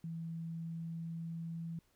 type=tone with pitch glide; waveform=sine; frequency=164.81 to 165.96 Hz; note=E3 to E3; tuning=0 to +12 cents; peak=-39 dBFS; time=0.04-1.79 s; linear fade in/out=2 ms; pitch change=+12 cents; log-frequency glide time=0.34-1.67 s; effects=pink hiss -74 dBFS RMS until 1.95 s